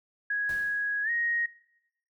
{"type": "tone with pitch glide", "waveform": "sine", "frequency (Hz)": [1661.2, 1875.4], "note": ["G#6", "A#6"], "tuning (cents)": [0, 10], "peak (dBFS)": -26, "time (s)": [0.3, 1.46], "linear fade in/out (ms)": 5, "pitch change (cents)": 210, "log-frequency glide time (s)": [1.03, 1.1]}
{"type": "noise with exponential decay", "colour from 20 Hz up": "pink", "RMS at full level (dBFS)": -45, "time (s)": [0.49, 1.14], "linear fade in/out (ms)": 2, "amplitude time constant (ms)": 140}
{"effects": ["noise-tail reverb RT60 0.8 s tail -19 dB re dry"]}